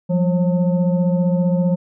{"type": "tone with frequency modulation", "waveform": "sine", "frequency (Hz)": 173.9, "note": "F3", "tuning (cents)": -7, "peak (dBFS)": -14, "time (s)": [0.09, 1.76], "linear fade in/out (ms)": 20, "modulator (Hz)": 363, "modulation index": 0.76, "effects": []}